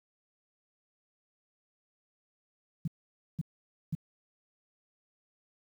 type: tone bursts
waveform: sine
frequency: 160 Hz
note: D#3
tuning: 49 cents sharp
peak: -28 dBFS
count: 3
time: 2.85-3.951 s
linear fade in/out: 5 ms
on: 27 ms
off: 510 ms
effects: 10-bit